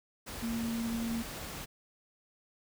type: tone in noise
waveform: sine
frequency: 230 Hz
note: A#3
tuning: 23 cents flat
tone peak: -32 dBFS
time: 0.42-1.23 s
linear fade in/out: 20 ms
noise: pink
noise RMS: -42 dBFS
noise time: 0.26-1.66 s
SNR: +7 dB
effects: none